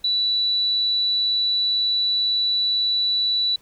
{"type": "tone", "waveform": "sine", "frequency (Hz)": 3951, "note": "B7", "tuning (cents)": 0, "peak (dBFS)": -18, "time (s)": [0.04, 3.56], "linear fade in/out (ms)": 5, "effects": ["pink hiss -57 dBFS RMS until 3.61 s"]}